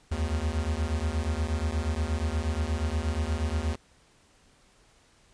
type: beating tone pair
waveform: square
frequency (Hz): 73.42 / 81.82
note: D2 / E2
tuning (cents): 0 / -12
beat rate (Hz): 8.4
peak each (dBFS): -30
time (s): 0.11-3.76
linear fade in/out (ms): 10
effects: pink hiss -61 dBFS RMS until 5.33 s + resampled to 22050 Hz